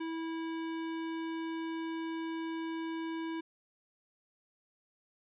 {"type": "tone", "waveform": "square", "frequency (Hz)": 326.5, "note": "E4", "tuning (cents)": -17, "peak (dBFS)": -36, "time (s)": [0, 3.41], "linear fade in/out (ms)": 10, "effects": ["resampled to 8000 Hz"]}